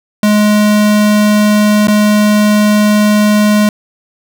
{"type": "tone with dropouts", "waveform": "square", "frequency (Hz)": 209.8, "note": "G#3", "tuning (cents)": 18, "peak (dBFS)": -7, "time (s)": [0.23, 3.69], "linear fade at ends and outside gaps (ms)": 2, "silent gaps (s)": [1.872, 1.882], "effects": []}